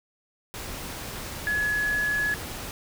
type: tone in noise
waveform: sine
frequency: 1694 Hz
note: G#6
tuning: 34 cents sharp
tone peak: -23 dBFS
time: 1.47-2.34 s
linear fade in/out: 0 ms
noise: pink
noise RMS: -36 dBFS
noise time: 0.54-2.71 s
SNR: +10 dB
effects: none